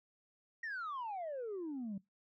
sine exponential sweep, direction down, 1900 to 186.8 Hz, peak -37 dBFS, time 0.63-1.98 s, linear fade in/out 5 ms, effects noise-tail reverb RT60 0.2 s tail -23 dB re dry + tanh soft clip ceiling -37 dBFS

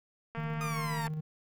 click train, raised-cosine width 0.5 ms, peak -27 dBFS, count 168, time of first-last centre 0.35-1.079 s, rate 229 Hz
triangle tone with tremolo, 154.9 Hz, D#3, 7 cents flat, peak -30 dBFS, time 0.37-1.21 s, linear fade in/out 10 ms, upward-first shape square, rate 15 Hz, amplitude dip 30%
30% pulse exponential sweep, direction down, 1244.5 to 890 Hz, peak -33 dBFS, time 0.61-1.07 s, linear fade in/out 0 ms
effects none

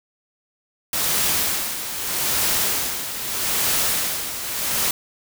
white noise with tremolo, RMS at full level -20 dBFS, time 0.93-4.91 s, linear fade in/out 2 ms, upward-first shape sine, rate 0.8 Hz, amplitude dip 65%, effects none

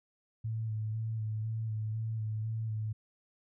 sine tone with vibrato, 110 Hz, A2, in tune, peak -32 dBFS, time 0.44-2.93 s, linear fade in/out 10 ms, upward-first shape square, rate 2 Hz, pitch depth 24 cents each way, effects none

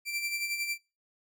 sawtooth tone with tremolo, 2349 Hz, D7, in tune, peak -26 dBFS, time 0.05-0.78 s, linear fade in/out 50 ms, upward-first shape sine, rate 11 Hz, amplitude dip 55%, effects noise-tail reverb RT60 0.3 s tail -23 dB re dry

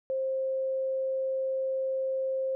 sine tone, 529 Hz, C5, 19 cents sharp, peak -27 dBFS, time 0.1-2.55 s, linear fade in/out 0 ms, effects none

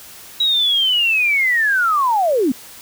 sine linear sweep, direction down, 3884 to 230 Hz, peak -13 dBFS, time 0.4-2.52 s, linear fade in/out 5 ms, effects white hiss -39 dBFS RMS until 2.81 s

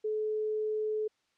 sine tone, 430 Hz, A4, 40 cents flat, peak -29 dBFS, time 0.04-1.08 s, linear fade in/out 10 ms, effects white hiss -74 dBFS RMS until 1.37 s + low-pass 5000 Hz 12 dB/octave

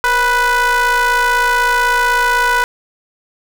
square ring-modulated tone, 251.6 Hz, B3, 32 cents sharp, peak -9 dBFS, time 0.04-2.64 s, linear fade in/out 0 ms, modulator 1230 Hz, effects none

